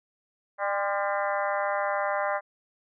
harmonic tone with a mistuned harmonic, 199.9 Hz, G3, 34 cents sharp, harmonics 3 / 4 / 5 / 6 / 7 / 8 / 9 / 10, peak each -29 / -31 / -33 / -35 / -36 / -37 / -38 / -39 dBFS, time 0.58-2.41 s, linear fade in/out 50 ms, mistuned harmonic 5, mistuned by +57 cents, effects none

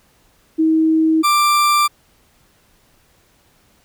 sine / 40% pulse tone pair in turn, 318.7 / 1180.5 Hz, D#4 / D6, +42 / +9 cents, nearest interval octave + major seventh, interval 2267 cents, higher second, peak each -11 dBFS, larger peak neither, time 0.58-1.23 / 1.23-1.88 s, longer neither, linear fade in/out 20 ms, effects pink hiss -56 dBFS RMS until 3.84 s

